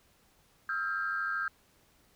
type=tone cluster; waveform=sine; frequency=1283 / 1376 / 1598 Hz; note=E6 / F6 / G6; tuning=-47 / -26 / +33 cents; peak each=-37 / -35 / -32 dBFS; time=0.69-1.48 s; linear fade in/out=2 ms; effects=tanh soft clip ceiling -22 dBFS + pink hiss -66 dBFS RMS until 2.15 s